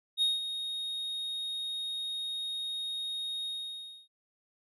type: tone with ADSR envelope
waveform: triangle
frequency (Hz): 3729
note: A#7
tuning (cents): 0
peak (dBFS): -22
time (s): 0.17-4.08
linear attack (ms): 49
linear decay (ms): 180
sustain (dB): -10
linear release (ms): 620
effects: resampled to 32000 Hz